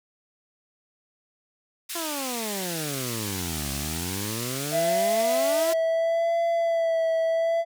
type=band-pass noise; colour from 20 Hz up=white; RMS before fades=-34 dBFS; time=1.89-5.74 s; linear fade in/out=10 ms; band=1900 to 12000 Hz; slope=12 dB/octave
type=exponential two-way sweep; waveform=15% pulse; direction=down then up; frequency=346.4 to 67.6 to 346.4 Hz; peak=-24 dBFS; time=1.95-5.73 s; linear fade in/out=5 ms; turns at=3.72 s
type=tone with vibrato; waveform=triangle; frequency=664 Hz; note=E5; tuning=12 cents sharp; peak=-19 dBFS; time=4.71-7.65 s; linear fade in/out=50 ms; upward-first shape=sine; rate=0.72 Hz; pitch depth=29 cents each way
effects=none